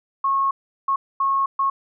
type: tone bursts at uneven times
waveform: sine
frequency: 1092 Hz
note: C#6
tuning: 26 cents flat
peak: -17 dBFS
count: 4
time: 0.24-0.51 / 0.88-0.96 / 1.2-1.46 / 1.59-1.7 s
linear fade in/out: 5 ms
effects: none